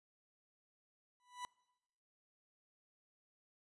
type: tone with exponential growth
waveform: 40% pulse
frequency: 987.8 Hz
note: B5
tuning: in tune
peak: -39 dBFS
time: 1.2-1.45 s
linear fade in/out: 0 ms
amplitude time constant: 53 ms
effects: noise-tail reverb RT60 1.0 s tail -24 dB re dry + resampled to 24000 Hz